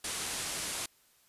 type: low-pass noise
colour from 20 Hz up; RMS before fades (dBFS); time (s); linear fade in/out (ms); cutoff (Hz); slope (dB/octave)
white; -37; 0.04-0.86; 5; 11000; 48
effects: white hiss -66 dBFS RMS until 1.28 s + resampled to 32000 Hz